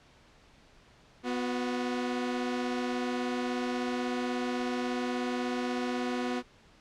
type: tone pair together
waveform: sawtooth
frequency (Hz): 248 / 363.8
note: B3 / F#4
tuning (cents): +7 / -29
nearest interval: perfect fifth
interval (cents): 664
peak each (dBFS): -27 / -32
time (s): 1.23-6.43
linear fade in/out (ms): 50
effects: pink hiss -59 dBFS RMS until 6.8 s + low-pass 5000 Hz 12 dB/octave